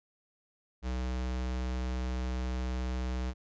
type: tone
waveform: square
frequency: 62.9 Hz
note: B1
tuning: 32 cents sharp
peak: -32 dBFS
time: 0.82-3.34 s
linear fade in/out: 50 ms
effects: resampled to 16000 Hz